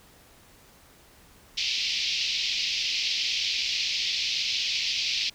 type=band-pass noise; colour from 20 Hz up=white; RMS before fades=-28 dBFS; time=1.57-5.3 s; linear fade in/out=10 ms; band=2300 to 5300 Hz; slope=48 dB/octave; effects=pink hiss -55 dBFS RMS until 5.34 s